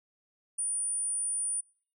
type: tone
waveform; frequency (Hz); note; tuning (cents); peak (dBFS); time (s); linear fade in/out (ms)
sine; 9397; D9; 0; -29; 0.58-1.61; 10
effects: noise-tail reverb RT60 0.5 s tail -25 dB re dry